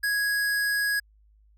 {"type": "tone", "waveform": "square", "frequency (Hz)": 1661.2, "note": "G#6", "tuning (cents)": 0, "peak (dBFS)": -24, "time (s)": [0.03, 1], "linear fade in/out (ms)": 10, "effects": ["added 52 Hz sine -56 dBFS peak until 1.57 s"]}